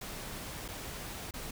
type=noise with dropouts; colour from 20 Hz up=pink; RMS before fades=-42 dBFS; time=0.01-1.51 s; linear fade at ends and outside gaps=5 ms; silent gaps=0.681-0.685 / 1.31-1.338 s; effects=none